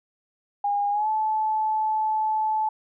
sine tone with pitch glide, 814 to 867.4 Hz, G#5 to A5, -35 to -25 cents, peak -21 dBFS, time 0.64-2.69 s, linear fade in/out 5 ms, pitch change +110 cents, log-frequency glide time 0.91-1.08 s, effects none

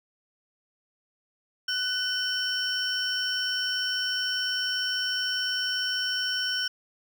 triangle tone cluster, 1497 / 3033 / 5480 Hz, F#6 / F#7 / F8, +20 / +42 / -34 cents, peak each -29 dBFS, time 1.68-6.68 s, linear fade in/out 5 ms, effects none

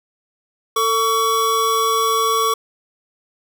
square tone pair together, 448.5 / 1130.1 Hz, A4 / C#6, +33 / +33 cents, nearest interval octave + major third, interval 1600 cents, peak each -22 / -17 dBFS, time 0.76-2.54 s, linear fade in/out 5 ms, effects none

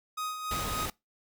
45% pulse tone with tremolo, 1252 Hz, D#6, 10 cents sharp, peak -31 dBFS, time 0.17-0.86 s, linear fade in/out 10 ms, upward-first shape sine, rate 3.5 Hz, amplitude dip 50%
pink noise, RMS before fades -35 dBFS, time 0.51-0.9 s, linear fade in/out 2 ms
effects noise-tail reverb RT60 0.2 s tail -23 dB re dry

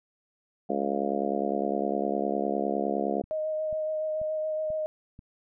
harmonic tone, 69.8 Hz, C#2, 13 cents sharp, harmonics 3 / 4 / 5 / 6 / 7 / 8 / 9 / 10, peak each -33 / -34 / -34 / -33 / -35 / -35 / -36 / -32 dBFS, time 0.69-3.22 s, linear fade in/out 10 ms
click train, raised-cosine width 5 ms, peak -34 dBFS, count 5, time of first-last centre 3.24-5.191 s, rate 2.05 Hz
sine tone with vibrato, 622.3 Hz, D#5, in tune, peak -27 dBFS, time 3.31-4.86 s, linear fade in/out 0 ms, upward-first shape sine, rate 7.1 Hz, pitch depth 14 cents each way
effects none

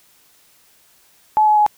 sine tone with pitch steps, 858 / 849.1 / 840.3 Hz, A5 / G#5 / G#5, -44 / +38 / +20 cents, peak -10 dBFS, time 1.37-1.664 s, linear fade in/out 0 ms, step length 98 ms, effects white hiss -54 dBFS RMS until 1.77 s

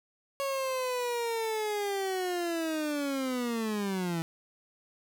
30% pulse linear sweep, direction down, 554.4 to 162 Hz, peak -27 dBFS, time 0.4-4.22 s, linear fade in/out 0 ms, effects none

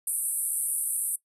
pink band-pass noise, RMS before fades -29 dBFS, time 0.07-1.16 s, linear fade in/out 5 ms, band 8600 to 12000 Hz, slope 96 dB/octave, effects noise-tail reverb RT60 0.1 s tail -20 dB re dry

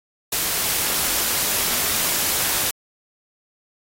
white noise with amplitude modulation, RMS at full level -20 dBFS, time 0.32-2.71 s, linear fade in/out 5 ms, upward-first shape sine, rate 250 Hz, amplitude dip 35%, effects AAC 48 kbps

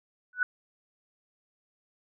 sine tone with exponential growth, 1484 Hz, F#6, 5 cents sharp, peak -18 dBFS, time 0.33-0.43 s, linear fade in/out 2 ms, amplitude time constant 21 ms, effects none

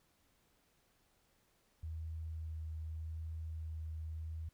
sine tone with vibrato, 79.8 Hz, D#2, 44 cents sharp, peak -40 dBFS, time 1.83-4.49 s, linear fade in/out 5 ms, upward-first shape sine, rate 0.84 Hz, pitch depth 12 cents each way, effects pink hiss -74 dBFS RMS until 4.53 s

